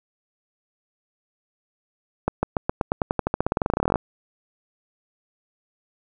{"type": "accelerating click train", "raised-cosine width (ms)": 1, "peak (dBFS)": -6, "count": 28, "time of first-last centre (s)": [2.28, 3.958], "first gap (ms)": 150, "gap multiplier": 0.92, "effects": []}